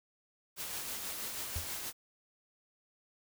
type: noise with tremolo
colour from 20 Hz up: white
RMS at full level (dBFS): -39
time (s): 0.56-1.93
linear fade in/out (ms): 50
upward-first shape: sine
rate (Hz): 6.2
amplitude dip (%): 30
type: tone with exponential decay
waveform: sine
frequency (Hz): 82.1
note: E2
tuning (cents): -6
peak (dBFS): -31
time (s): 1.56-1.7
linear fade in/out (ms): 0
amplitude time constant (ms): 29
effects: none